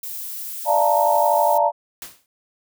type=noise; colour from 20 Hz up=violet; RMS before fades=-31 dBFS; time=0.03-1.58 s; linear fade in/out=5 ms
type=chord; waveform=sine; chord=Bb major seventh; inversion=first; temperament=equal with one note detuned; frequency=587.3 / 684.5 / 880 / 932.3 Hz; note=D5 / F5 / A5 / Bb5; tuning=0 / -35 / 0 / 0 cents; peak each=-20 dBFS; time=0.65-1.72 s; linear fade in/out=50 ms
type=noise with exponential decay; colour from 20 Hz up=white; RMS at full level=-31 dBFS; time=2.02-2.26 s; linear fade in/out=1 ms; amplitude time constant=52 ms
effects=none